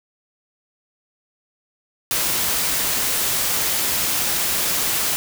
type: noise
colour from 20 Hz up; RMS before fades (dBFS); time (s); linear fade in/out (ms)
white; -21; 2.11-5.16; 0
effects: none